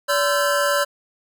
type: tone cluster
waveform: square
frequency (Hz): 574 / 1026 / 1339 / 1558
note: D5 / C6 / E6 / G6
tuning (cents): -40 / -34 / +27 / -11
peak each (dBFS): -21 / -26 / -25 / -25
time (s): 0.08-0.85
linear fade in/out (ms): 20
effects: none